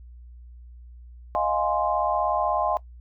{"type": "chord", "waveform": "sine", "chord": "F minor seventh", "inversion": "third", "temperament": "equal", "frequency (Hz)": [622.3, 698.5, 830.6, 1046.5], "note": ["Eb5", "F5", "Ab5", "C6"], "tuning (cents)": [0, 0, 0, 0], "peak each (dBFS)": -27, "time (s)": [1.35, 2.77], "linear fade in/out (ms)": 0, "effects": ["noise-tail reverb RT60 0.1 s tail -19 dB re dry", "added 60 Hz sine -42 dBFS peak until 3 s"]}